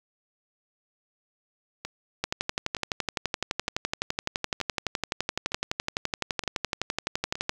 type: two click trains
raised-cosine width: 0.2 ms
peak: -17 / -9 dBFS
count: 7 / 63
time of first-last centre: 1.85-7.355 / 2.24-7.494 s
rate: 1.09 / 11.8 Hz
effects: 7-bit